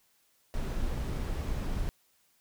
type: noise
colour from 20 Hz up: brown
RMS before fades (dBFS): -32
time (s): 0.54-1.89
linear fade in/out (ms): 0
effects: white hiss -69 dBFS RMS until 2.4 s